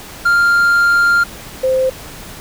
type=tone pair in turn; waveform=triangle / sine; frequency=1396.9 / 520.8 Hz; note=F6 / C5; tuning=0 / -8 cents; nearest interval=octave + perfect fourth; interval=1708 cents; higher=first; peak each=-7 / -11 dBFS; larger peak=first; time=0.25-1.24 / 1.63-1.9 s; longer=first; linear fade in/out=10 ms; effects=pink hiss -33 dBFS RMS until 2.4 s